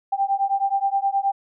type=beating tone pair; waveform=sine; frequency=784 / 793.5 Hz; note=G5 / G5; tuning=0 / +21 cents; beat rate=9.5 Hz; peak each=-22 / -22 dBFS; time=0.12-1.32 s; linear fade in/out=10 ms; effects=none